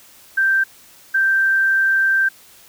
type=tone bursts at uneven times; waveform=sine; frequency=1568 Hz; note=G6; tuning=in tune; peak=-13 dBFS; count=2; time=0.37-0.64 / 1.14-2.29 s; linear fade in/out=10 ms; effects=white hiss -47 dBFS RMS until 2.68 s